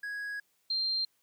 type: tone pair in turn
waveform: triangle / sine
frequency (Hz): 1660 / 4173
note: G#6 / C8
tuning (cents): -1 / -5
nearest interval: octave + major third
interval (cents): 1596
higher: second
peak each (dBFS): -33 / -28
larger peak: second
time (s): 0.03-0.4 / 0.7-1.05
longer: first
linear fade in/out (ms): 5
effects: white hiss -73 dBFS RMS until 1.22 s + high-pass 80 Hz 12 dB/octave